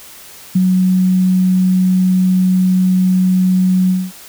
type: tone with ADSR envelope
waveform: sine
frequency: 185 Hz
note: F#3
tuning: in tune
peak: -7 dBFS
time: 0.55-4.12 s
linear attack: 9 ms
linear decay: 31 ms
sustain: -2 dB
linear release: 230 ms
effects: white hiss -37 dBFS RMS until 4.28 s